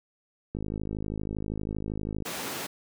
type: click train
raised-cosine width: 3 ms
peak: -20 dBFS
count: 89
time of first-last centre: 0.55-2.223 s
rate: 52.6 Hz
type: high-pass noise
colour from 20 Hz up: pink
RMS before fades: -35 dBFS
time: 2.25-2.67 s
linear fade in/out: 10 ms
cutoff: 220 Hz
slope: 12 dB/octave
effects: none